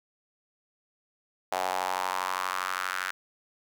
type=tone with high-pass filter sweep; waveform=sawtooth; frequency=92.5 Hz; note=F#2; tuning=in tune; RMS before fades=-31 dBFS; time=1.52-3.11 s; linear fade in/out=0 ms; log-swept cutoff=720 to 1500 Hz; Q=3.4; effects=none